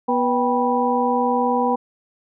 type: harmonic tone with a mistuned harmonic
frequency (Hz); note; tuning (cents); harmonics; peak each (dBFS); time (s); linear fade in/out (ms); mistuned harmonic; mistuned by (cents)
244.7; B3; -16; 1 / 2 / 3 / 4; -22 / -22 / -22 / -22; 0.08-1.76; 10; 3; +110
effects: none